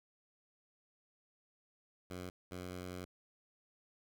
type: tone bursts at uneven times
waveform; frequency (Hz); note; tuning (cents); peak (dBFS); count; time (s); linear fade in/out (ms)
10% pulse; 90.6; F#2; -36; -35; 2; 2.1-2.3 / 2.51-3.05; 5
effects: none